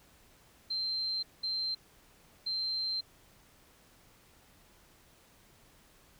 sine tone bursts at uneven times, 4134 Hz, C8, 22 cents flat, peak -31 dBFS, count 3, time 0.7-1.23 / 1.43-1.75 / 2.46-3.01 s, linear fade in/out 10 ms, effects pink hiss -62 dBFS RMS until 6.19 s

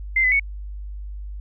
sine tone with pitch steps, 2081 / 2013 / 2219 Hz, C7 / B6 / C#7, -10 / +33 / +1 cents, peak -15 dBFS, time 0.16-0.397 s, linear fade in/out 5 ms, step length 79 ms, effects added 50 Hz sine -30 dBFS peak until 1.4 s

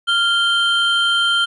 triangle tone pair together, 1396.9 / 3134 Hz, F6 / G7, 0 / -1 cents, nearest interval octave + major second, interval 1399 cents, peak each -15 dBFS, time 0.07-1.46 s, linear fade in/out 20 ms, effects resampled to 24000 Hz

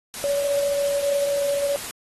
sine tone in noise, 567 Hz, C#5, 39 cents sharp, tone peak -20 dBFS, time 0.24-1.76 s, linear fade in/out 0 ms, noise white, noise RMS -33 dBFS, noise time 0.14-1.91 s, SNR +10 dB, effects AAC 32 kbps

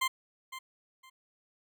20% pulse tone with echo, 1046.5 Hz, C6, in tune, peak -22 dBFS, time 0.01-0.08 s, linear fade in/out 10 ms, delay 510 ms, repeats 2, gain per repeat -13 dB, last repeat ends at 1.1 s, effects none

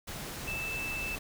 sine tone in noise, 2638 Hz, E7, 1 cent sharp, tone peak -34 dBFS, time 0.47-1.16 s, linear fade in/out 10 ms, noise pink, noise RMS -40 dBFS, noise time 0.07-1.19 s, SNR +3 dB, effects none

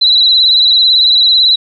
sine tone with vibrato, 3968 Hz, B7, 7 cents sharp, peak -5 dBFS, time 0.01-1.56 s, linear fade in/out 10 ms, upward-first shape sine, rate 18 Hz, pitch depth 52 cents each way, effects none

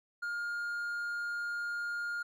triangle tone, 1415 Hz, F6, 22 cents sharp, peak -32 dBFS, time 0.22-2.23 s, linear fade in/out 10 ms, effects none

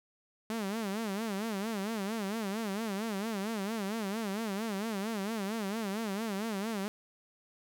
sawtooth tone with vibrato, 210 Hz, G#3, 19 cents sharp, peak -29 dBFS, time 0.5-6.88 s, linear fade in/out 0 ms, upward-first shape sine, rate 4.4 Hz, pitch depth 160 cents each way, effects none

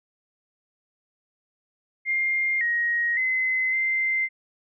sine tone with pitch steps, 2113 / 1885 / 2045 / 2082 Hz, C7 / A#6 / C7 / C7, +16 / +19 / -40 / -9 cents, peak -21 dBFS, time 2.05-4.29 s, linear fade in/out 50 ms, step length 560 ms, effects none

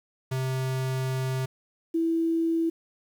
square / sine tone pair in turn, 130.81 / 329.6 Hz, C3 / E4, 0 / 0 cents, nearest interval octave + major third, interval 1600 cents, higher second, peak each -27 / -22 dBFS, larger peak second, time 0.31-1.46 / 1.94-2.7 s, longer first, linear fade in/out 10 ms, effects 9-bit

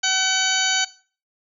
harmonic tone with a mistuned harmonic, 758 Hz, F#5, 42 cents sharp, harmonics 1 / 2 / 3 / 4 / 5 / 6 / 8 / 9, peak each -30 / -24 / -29 / -24 / -30 / -26 / -26 / -27 dBFS, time 0.03-0.85 s, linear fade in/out 10 ms, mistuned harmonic 8, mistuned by -29 cents, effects noise-tail reverb RT60 0.4 s tail -18 dB re dry

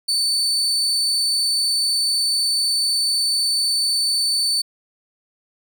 35% pulse tone, 4516 Hz, C#8, 31 cents sharp, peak -16 dBFS, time 0.08-4.62 s, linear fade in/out 10 ms, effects none

